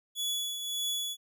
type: tone with tremolo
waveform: sawtooth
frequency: 3400 Hz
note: G#7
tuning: 40 cents sharp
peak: -26 dBFS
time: 0.15-1.17 s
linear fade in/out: 50 ms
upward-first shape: triangle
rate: 1.7 Hz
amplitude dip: 55%
effects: none